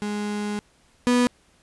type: tone pair in turn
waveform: 35% pulse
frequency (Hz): 207.7 / 245.4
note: G#3 / B3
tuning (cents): 0 / -11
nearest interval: minor third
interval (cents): 289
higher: second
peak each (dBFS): -24 / -15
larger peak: second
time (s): 0.02-0.59 / 1.07-1.27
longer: first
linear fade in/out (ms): 0
effects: pink hiss -60 dBFS RMS until 1.62 s + resampled to 24000 Hz